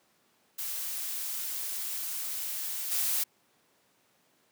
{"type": "noise with level steps", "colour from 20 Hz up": "blue", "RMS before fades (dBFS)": [-35, -29], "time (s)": [0.58, 3.24], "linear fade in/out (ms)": 10, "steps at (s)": 2.91, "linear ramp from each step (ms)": 10, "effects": ["pink hiss -68 dBFS RMS until 4.51 s", "high-pass 200 Hz 12 dB/octave"]}